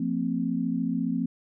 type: chord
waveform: sine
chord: F suspended fourth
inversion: none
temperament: equal with one note detuned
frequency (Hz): 174.61 / 227.1 / 261.6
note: F3 / Bb3 / C4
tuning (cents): 0 / -45 / 0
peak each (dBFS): -30 / -29 / -28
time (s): 0-1.26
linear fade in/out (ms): 5
effects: none